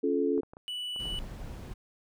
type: chord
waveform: sine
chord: Db augmented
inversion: none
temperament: just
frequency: 277.2 / 346.5 / 433.1 Hz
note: Db4 / F4 / A4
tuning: 0 / -14 / -27 cents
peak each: -29 / -31 / -28 dBFS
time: 0.03-0.41 s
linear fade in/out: 10 ms
type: clicks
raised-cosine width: 1 ms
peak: -33 dBFS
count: 8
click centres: 0.379 / 0.433 / 0.535 / 0.569 / 0.962 / 1.055 / 1.143 / 1.241 s
type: tone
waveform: triangle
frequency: 2960 Hz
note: F#7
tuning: in tune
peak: -32 dBFS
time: 0.68-1.19 s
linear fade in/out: 0 ms
type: noise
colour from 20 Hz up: brown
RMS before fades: -40 dBFS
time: 0.99-1.74 s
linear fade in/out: 10 ms
effects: none